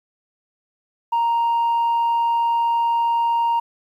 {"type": "tone", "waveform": "sine", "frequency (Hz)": 932.3, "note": "A#5", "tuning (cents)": 0, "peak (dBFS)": -14, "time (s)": [1.12, 3.6], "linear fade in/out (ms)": 10, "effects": ["tanh soft clip ceiling -15 dBFS", "9-bit"]}